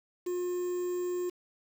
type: tone with quantisation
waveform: triangle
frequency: 357.1 Hz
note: F4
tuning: 39 cents sharp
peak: -28 dBFS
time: 0.26-1.3 s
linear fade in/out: 10 ms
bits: 8
effects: none